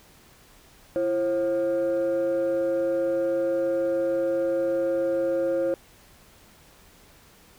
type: tone pair together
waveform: sine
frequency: 337.6 / 535.8 Hz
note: E4 / C5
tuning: +41 / +41 cents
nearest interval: minor sixth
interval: 800 cents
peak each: -25 / -21 dBFS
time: 0.96-5.74 s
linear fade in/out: 0 ms
effects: tanh soft clip ceiling -19 dBFS + pink hiss -54 dBFS RMS until 7.58 s